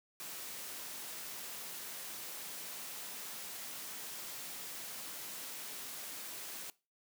white noise, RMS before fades -45 dBFS, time 0.2-6.7 s, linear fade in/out 0 ms, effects noise-tail reverb RT60 0.3 s tail -21 dB re dry + high-pass 150 Hz 12 dB/octave

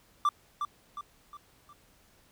triangle tone with echo, 1174.7 Hz, D6, in tune, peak -20 dBFS, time 0.25-0.29 s, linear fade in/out 2 ms, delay 360 ms, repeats 4, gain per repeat -7 dB, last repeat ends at 1.73 s, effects pink hiss -63 dBFS RMS until 2.31 s

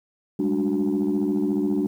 sine tone cluster, 197.5 / 211.8 / 294.1 / 370.4 Hz, G3 / G#3 / D4 / F#4, +13 / +34 / +3 / +2 cents, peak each -26 / -26 / -22 / -26 dBFS, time 0.39-1.87 s, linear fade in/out 5 ms, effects tanh soft clip ceiling -15 dBFS + 9-bit

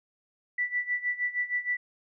sine tone with tremolo, 1968 Hz, B6, 7 cents flat, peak -24 dBFS, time 0.58-1.77 s, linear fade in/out 5 ms, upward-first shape sine, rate 6.4 Hz, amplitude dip 85%, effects none

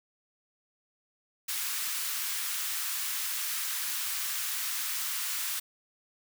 white high-pass noise, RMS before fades -33 dBFS, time 1.48-5.6 s, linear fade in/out 10 ms, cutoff 1100 Hz, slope 24 dB/octave, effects none

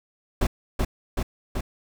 brown noise with echo, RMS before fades -21 dBFS, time 0.41-0.47 s, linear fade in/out 5 ms, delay 380 ms, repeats 3, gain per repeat -2 dB, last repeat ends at 1.61 s, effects none

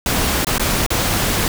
pink noise with dropouts, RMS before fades -18 dBFS, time 0.06-1.48 s, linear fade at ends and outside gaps 1 ms, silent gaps 0.447-0.469 / 0.581-0.596 / 0.864-0.904 s, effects none

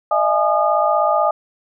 sine tone cluster, 609 / 665 / 838 / 1221 Hz, D#5 / E5 / G#5 / D#6, -37 / +15 / +15 / -33 cents, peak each -19 dBFS, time 0.11-1.31 s, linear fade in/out 5 ms, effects none

